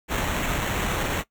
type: noise with sample-and-hold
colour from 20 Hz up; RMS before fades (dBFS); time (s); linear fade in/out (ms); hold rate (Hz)
pink; -26; 0.08-1.24; 50; 4900
effects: noise-tail reverb RT60 0.1 s tail -19 dB re dry